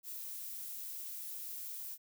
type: noise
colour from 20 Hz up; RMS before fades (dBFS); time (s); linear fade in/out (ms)
violet; -44; 0.03-1.98; 50
effects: none